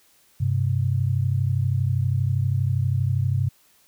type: tone pair together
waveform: sine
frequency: 98 / 130.5 Hz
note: G2 / C3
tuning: 0 / -4 cents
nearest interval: perfect fourth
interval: 496 cents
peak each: -22 dBFS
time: 0.4-3.49 s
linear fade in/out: 10 ms
effects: white hiss -59 dBFS RMS until 3.87 s